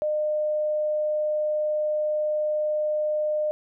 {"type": "tone", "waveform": "sine", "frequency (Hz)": 607, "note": "D#5", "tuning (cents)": -43, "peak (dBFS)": -22, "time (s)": [0.02, 3.51], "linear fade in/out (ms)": 0, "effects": []}